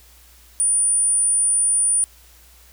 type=tone; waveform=sine; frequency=9397 Hz; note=D9; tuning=in tune; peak=-15 dBFS; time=0.6-2.04 s; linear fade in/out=0 ms; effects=added 60 Hz sine -50 dBFS peak until 2.72 s + white hiss -51 dBFS RMS until 2.72 s